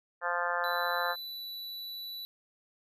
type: harmonic tone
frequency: 174.61 Hz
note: F3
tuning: in tune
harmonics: 3 / 4 / 5 / 6 / 7 / 8 / 9 / 10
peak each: -37 / -37 / -37 / -37 / -37 / -37 / -37 / -37 dBFS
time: 0.21-1.16 s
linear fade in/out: 50 ms
type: tone with pitch glide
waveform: square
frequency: 3984 to 3956 Hz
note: B7 to B7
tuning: +14 to +2 cents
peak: -39 dBFS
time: 0.64-2.25 s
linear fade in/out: 0 ms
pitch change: -12 cents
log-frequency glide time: 1.15-1.47 s
effects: none